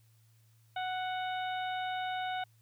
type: harmonic tone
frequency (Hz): 740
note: F#5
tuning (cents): 0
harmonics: 1 / 2 / 3 / 4 / 5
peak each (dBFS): -34 / -41 / -46 / -47 / -46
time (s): 0.76-2.44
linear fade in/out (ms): 5
effects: added 112 Hz sine -62 dBFS peak until 2.61 s + white hiss -72 dBFS RMS until 2.61 s